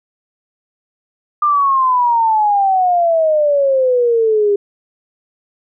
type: exponential sweep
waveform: sine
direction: down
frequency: 1205 to 400.8 Hz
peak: -10 dBFS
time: 1.42-4.56 s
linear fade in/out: 5 ms
effects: none